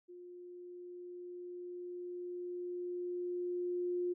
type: tone with level ramp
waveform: sine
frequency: 355.2 Hz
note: F4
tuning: 29 cents sharp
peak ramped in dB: -49 to -32 dBFS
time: 0.08-4.14 s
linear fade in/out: 20 ms
effects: none